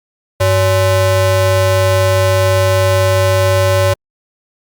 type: ring-modulated tone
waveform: square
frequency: 235.5 Hz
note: A#3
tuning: 18 cents sharp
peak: -7 dBFS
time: 0.4-3.94 s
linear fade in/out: 10 ms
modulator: 333 Hz
effects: Opus 48 kbps